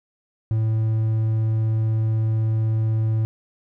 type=tone; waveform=triangle; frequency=110.5 Hz; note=A2; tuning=8 cents sharp; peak=-16 dBFS; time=0.51-3.25 s; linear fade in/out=0 ms; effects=none